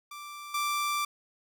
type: tone with level steps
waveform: sawtooth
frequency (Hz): 1174.7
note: D6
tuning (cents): 0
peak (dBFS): -37 / -24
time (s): 0.11-1.05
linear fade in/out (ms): 5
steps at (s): 0.54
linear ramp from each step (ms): 5
effects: none